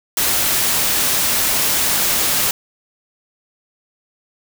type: noise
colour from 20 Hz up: white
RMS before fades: -17 dBFS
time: 0.17-2.51 s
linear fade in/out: 2 ms
effects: none